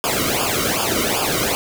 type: noise with flanger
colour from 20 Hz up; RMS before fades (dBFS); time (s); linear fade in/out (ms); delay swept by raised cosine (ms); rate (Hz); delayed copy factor
pink; -20; 0.04-1.55; 0; 0.5 to 1.19; 2.6; -0.95
effects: none